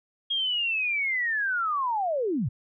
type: linear sweep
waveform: sine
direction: down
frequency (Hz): 3275 to 95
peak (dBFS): -24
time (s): 0.3-2.49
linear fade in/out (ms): 10
effects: none